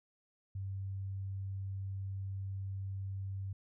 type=tone; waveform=sine; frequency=97 Hz; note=G2; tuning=18 cents flat; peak=-37 dBFS; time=0.55-3.53 s; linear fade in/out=5 ms; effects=none